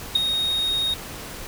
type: tone with ADSR envelope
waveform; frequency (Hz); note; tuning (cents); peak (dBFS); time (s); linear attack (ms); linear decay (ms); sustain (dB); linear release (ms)
triangle; 3732; A#7; +1; -9; 0.15-0.94; 7; 12; -10; 4
effects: tanh soft clip ceiling -10 dBFS + pink hiss -36 dBFS RMS until 1.47 s